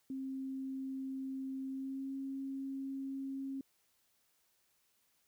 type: tone with pitch glide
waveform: sine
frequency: 266.2 to 270.4 Hz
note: C4 to C#4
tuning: +30 to -43 cents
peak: -38 dBFS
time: 0.1-3.61 s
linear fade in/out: 2 ms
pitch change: +27 cents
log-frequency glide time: 1.69-2.12 s
effects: white hiss -75 dBFS RMS until 5.27 s

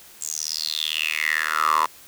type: tone with high-pass filter sweep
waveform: 10% pulse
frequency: 77.78 Hz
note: D#2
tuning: in tune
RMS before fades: -24 dBFS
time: 0.21-1.86 s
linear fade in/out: 5 ms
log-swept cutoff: 7500 to 960 Hz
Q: 8
effects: white hiss -47 dBFS RMS until 2.07 s

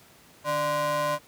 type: ring-modulated tone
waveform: square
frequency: 220 Hz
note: A3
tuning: in tune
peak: -22 dBFS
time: 0.44-1.19 s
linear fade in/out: 50 ms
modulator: 813 Hz
effects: pink hiss -54 dBFS RMS until 1.27 s + high-pass 100 Hz 12 dB/octave

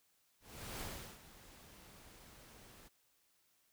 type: noise with ADSR envelope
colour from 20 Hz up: pink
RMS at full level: -44 dBFS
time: 0.4-2.89 s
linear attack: 400 ms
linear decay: 380 ms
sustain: -15 dB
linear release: 21 ms
effects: white hiss -75 dBFS RMS until 3.72 s

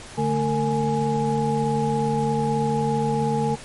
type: tone cluster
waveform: sine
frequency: 145.2 / 222 / 457 / 836 Hz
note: D3 / A3 / A#4 / G#5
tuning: -19 / +16 / -34 / +11 cents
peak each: -25 dBFS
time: 0.17-3.56 s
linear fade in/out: 20 ms
effects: pink hiss -40 dBFS RMS until 3.64 s + MP3 48 kbps

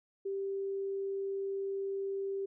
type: tone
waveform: sine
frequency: 392 Hz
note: G4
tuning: in tune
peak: -33 dBFS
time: 0.25-2.46 s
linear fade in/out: 10 ms
effects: none

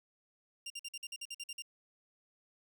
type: tone bursts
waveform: 20% pulse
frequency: 2790 Hz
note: F7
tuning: 2 cents flat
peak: -36 dBFS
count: 11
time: 0.66-1.622 s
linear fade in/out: 5 ms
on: 42 ms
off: 50 ms
effects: none

